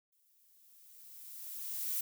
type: noise with exponential growth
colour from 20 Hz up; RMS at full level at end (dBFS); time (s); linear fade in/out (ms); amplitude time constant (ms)
violet; -34; 0.12-2.01; 5; 410
effects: none